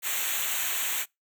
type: noise with comb filter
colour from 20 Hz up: white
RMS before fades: -29 dBFS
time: 0.02-1.06 s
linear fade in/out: 50 ms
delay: 0.2 ms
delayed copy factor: -1
effects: noise-tail reverb RT60 0.2 s tail -26 dB re dry